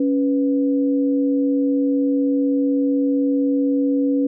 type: tone pair together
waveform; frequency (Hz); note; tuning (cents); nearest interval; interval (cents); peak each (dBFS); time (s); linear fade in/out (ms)
sine; 278.1 / 493.9; C#4 / B4; +6 / 0; minor seventh; 994; -16 / -24; 0-4.27; 5
effects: none